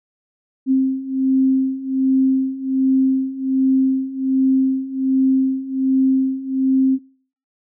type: beating tone pair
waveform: sine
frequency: 263.6 / 264.9 Hz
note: C4 / C4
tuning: +13 / +22 cents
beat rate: 1.3 Hz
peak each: -19 / -16 dBFS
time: 0.66-6.99 s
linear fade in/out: 50 ms
effects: noise-tail reverb RT60 0.5 s tail -24 dB re dry